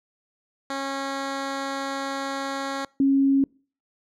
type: tone pair in turn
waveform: 10% pulse / sine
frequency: 273.5 / 273.5 Hz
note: C#4 / C#4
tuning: -23 / -23 cents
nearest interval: unison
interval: 0 cents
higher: neither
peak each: -19 / -16 dBFS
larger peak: second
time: 0.7-2.85 / 3-3.44 s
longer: first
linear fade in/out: 2 ms
effects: noise-tail reverb RT60 0.4 s tail -26 dB re dry + low-pass 7000 Hz 12 dB/octave